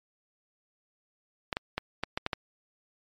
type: clicks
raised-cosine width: 0.3 ms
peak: -13 dBFS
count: 7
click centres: 1.528 / 1.569 / 1.78 / 2.036 / 2.175 / 2.264 / 2.332 s
effects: MP3 64 kbps